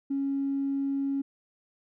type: tone with tanh clipping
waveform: triangle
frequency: 275.9 Hz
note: C#4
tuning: 8 cents flat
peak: -26 dBFS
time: 0.1-1.22 s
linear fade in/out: 10 ms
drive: 4 dB
effects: none